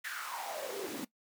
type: noise with high-pass filter sweep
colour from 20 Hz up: pink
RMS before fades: -40 dBFS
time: 0.04-1.05 s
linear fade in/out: 10 ms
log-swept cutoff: 1800 to 240 Hz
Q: 6.2
effects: noise-tail reverb RT60 0.1 s tail -18 dB re dry